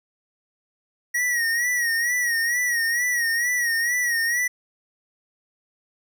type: tone with vibrato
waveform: square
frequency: 1900 Hz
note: A#6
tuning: 33 cents sharp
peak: -21 dBFS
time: 1.14-4.48 s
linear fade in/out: 10 ms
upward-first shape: sine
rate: 2.2 Hz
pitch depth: 71 cents each way
effects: none